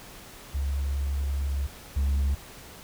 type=tone pair in turn; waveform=sine; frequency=69.4 / 69.4 Hz; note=C#2 / C#2; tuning=+3 / +3 cents; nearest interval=unison; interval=0 cents; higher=neither; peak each=-24 / -19 dBFS; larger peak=second; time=0.54-1.67 / 1.96-2.35 s; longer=first; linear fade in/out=10 ms; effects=tanh soft clip ceiling -21 dBFS + pink hiss -46 dBFS RMS until 2.83 s